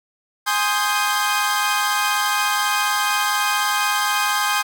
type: chord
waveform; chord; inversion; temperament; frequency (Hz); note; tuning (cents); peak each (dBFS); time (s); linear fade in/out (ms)
sawtooth; Ab major seventh; none; equal with one note detuned; 830.6 / 1046.5 / 1244.5 / 1577.1; Ab5 / C6 / Eb6 / G6; 0 / 0 / 0 / +10; -20; 0.46-4.63; 20
effects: none